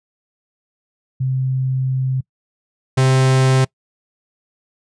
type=tone pair in turn; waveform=sine / 45% pulse; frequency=130.81 / 131.35 Hz; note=C3 / C3; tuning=0 / +7 cents; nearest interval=unison; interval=7 cents; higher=second; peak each=-16 / -11 dBFS; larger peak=second; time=1.2-2.21 / 2.97-3.65 s; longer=first; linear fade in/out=10 ms; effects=noise-tail reverb RT60 0.1 s tail -24 dB re dry + resampled to 22050 Hz